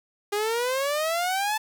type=exponential sweep; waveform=sawtooth; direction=up; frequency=403.9 to 880 Hz; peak=-20 dBFS; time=0.32-1.58 s; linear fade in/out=10 ms; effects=8-bit